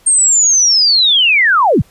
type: linear sweep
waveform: sine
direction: down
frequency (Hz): 8650 to 63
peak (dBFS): -7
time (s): 0.06-1.82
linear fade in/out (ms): 10
effects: pink hiss -49 dBFS RMS until 1.9 s + resampled to 32000 Hz